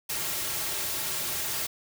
white noise with comb filter, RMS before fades -31 dBFS, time 0.09-1.67 s, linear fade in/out 10 ms, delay 4 ms, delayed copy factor -0.55, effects none

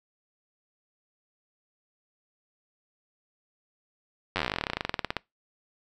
slowing click train, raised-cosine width 0.3 ms, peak -11 dBFS, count 29, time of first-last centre 4.36-5.167 s, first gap 10 ms, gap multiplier 1.07, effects noise-tail reverb RT60 0.2 s tail -24 dB re dry

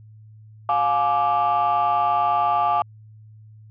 sine chord, D diminished, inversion first, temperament just, 704.8 / 845.8 / 1174.7 Hz, F5 / Ab5 / D6, +16 / +31 / 0 cents, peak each -20 dBFS, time 0.69-2.82 s, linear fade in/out 2 ms, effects tanh soft clip ceiling -13 dBFS + added 108 Hz sine -43 dBFS peak until 3.7 s

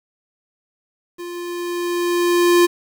square tone with level ramp, 349.2 Hz, F4, in tune, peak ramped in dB -30 to -10 dBFS, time 1.18-2.67 s, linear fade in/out 20 ms, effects 8-bit

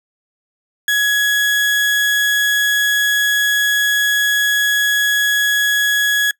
35% pulse tone, 1675 Hz, G#6, 14 cents sharp, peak -11 dBFS, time 0.88-6.31 s, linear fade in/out 2 ms, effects noise-tail reverb RT60 0.1 s tail -23 dB re dry

